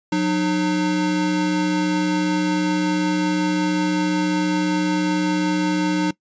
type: tone pair together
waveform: square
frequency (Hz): 181.5 / 304.3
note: F#3 / D#4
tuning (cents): -33 / -38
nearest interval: major sixth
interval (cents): 895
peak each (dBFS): -23 / -20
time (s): 0.12-6.11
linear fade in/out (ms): 5
effects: noise-tail reverb RT60 0.1 s tail -21 dB re dry + resampled to 16000 Hz